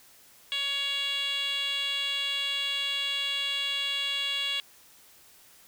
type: tone with band-pass filter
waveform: 10% pulse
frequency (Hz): 560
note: C#5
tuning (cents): +18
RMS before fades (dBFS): -30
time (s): 0.52-4.6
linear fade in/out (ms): 0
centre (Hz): 3300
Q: 4.3
effects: white hiss -56 dBFS RMS until 5.67 s